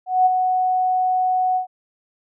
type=tone with ADSR envelope; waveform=sine; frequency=740 Hz; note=F#5; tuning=in tune; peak=-10 dBFS; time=0.06-1.67 s; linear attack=200 ms; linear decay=21 ms; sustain=-6 dB; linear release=110 ms; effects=none